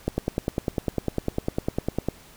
click train, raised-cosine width 2 ms, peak -10 dBFS, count 21, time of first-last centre 0.08-2.086 s, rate 9.97 Hz, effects pink hiss -50 dBFS RMS until 2.36 s

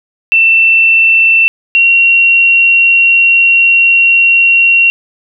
sine tone pair in turn, 2681 / 2742 Hz, E7 / F7, +29 / -32 cents, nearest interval unison, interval 39 cents, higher second, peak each -4 dBFS, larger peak neither, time 0.32-1.48 / 1.75-4.9 s, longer second, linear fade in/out 0 ms, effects none

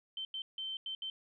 sine tone bursts at uneven times, 3100 Hz, G7, 20 cents flat, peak -37 dBFS, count 5, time 0.17-0.25 / 0.34-0.42 / 0.58-0.77 / 0.86-0.95 / 1.02-1.1 s, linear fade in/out 2 ms, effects none

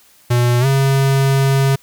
square tone with pitch glide, 121.3 to 136.15 Hz, B2 to C#3, -31 to -31 cents, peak -12 dBFS, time 0.3-1.76 s, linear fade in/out 10 ms, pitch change +200 cents, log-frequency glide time 0.6-0.66 s, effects white hiss -50 dBFS RMS until 1.82 s

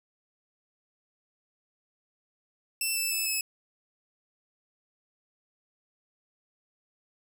10% pulse tone with pitch steps, 2670 / 2642 / 2615 / 2588 Hz, E7 / E7 / E7 / E7, +22 / +3 / -15 / -32 cents, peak -19 dBFS, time 2.81-3.41 s, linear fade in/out 2 ms, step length 150 ms, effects none

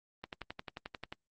click train, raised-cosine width 0.3 ms, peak -24 dBFS, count 11, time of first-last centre 0.24-1.125 s, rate 11.3 Hz, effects Opus 24 kbps

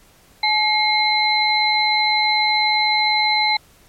sine tone cluster, 853 / 2140 / 4054 Hz, G#5 / C7 / B7, +46 / +38 / +45 cents, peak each -19 dBFS, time 0.43-3.57 s, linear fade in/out 5 ms, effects pink hiss -52 dBFS RMS until 3.88 s + MP3 64 kbps

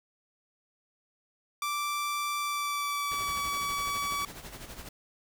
sawtooth tone with pitch glide, 1171 to 1141.6 Hz, D6 to D6, -5 to -49 cents, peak -26 dBFS, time 1.62-4.25 s, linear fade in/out 2 ms, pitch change -44 cents, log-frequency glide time 2.39-3.4 s
pink noise with tremolo, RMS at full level -42 dBFS, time 3.11-4.89 s, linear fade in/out 5 ms, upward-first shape sine, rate 12 Hz, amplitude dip 60%
effects none

